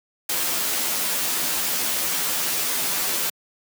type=noise with comb filter; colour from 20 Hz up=white; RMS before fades=-24 dBFS; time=0.29-3.3 s; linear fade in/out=5 ms; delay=12 ms; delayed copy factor=+0.85; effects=high-pass 150 Hz 12 dB/octave